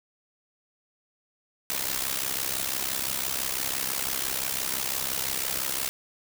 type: noise with amplitude modulation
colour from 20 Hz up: white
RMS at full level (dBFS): -26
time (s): 1.7-5.89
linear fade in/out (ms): 0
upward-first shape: sine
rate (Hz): 65.9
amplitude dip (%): 80
effects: none